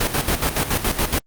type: noise with tremolo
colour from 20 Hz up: pink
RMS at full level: -19 dBFS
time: 0-1.19 s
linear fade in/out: 10 ms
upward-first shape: square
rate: 7.1 Hz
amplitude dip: 65%
effects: Opus 48 kbps